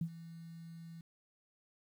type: tone with ADSR envelope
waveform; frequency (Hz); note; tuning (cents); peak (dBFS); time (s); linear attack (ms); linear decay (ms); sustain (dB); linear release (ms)
sine; 165.8; E3; +10; -31; 0.01-1.01; 4; 72; -16; 3
effects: 11-bit